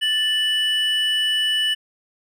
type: tone pair together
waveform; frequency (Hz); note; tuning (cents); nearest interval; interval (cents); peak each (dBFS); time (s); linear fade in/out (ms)
triangle; 1760 / 2960; A6 / F#7; 0 / 0; major sixth; 900; -24 / -17; 0.01-1.75; 20
effects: none